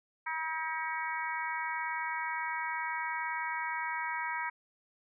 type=harmonic tone; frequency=319.3 Hz; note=D#4; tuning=45 cents sharp; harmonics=3 / 4 / 5 / 6 / 7; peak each=-36 / -42 / -40 / -40 / -40 dBFS; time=0.26-4.5 s; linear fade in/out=10 ms; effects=none